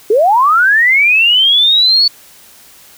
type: linear sweep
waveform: sine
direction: up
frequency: 392 to 4477 Hz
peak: -6 dBFS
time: 0.1-2.08 s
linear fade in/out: 5 ms
effects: white hiss -41 dBFS RMS until 2.97 s